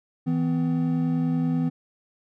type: tone pair together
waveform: triangle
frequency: 162.47 / 252.8 Hz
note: E3 / B3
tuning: -25 / +41 cents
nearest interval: minor sixth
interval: 766 cents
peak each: -22 dBFS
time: 0.26-1.7 s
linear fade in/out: 20 ms
effects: none